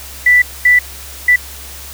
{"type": "tone bursts at uneven times", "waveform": "sine", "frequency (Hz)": 1975.5, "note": "B6", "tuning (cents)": 0, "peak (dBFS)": -5, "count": 3, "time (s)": [[0.26, 0.42], [0.65, 0.79], [1.28, 1.36]], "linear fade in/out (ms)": 5, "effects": ["added 68 Hz sine -34 dBFS peak until 1.93 s", "white hiss -32 dBFS RMS until 1.93 s"]}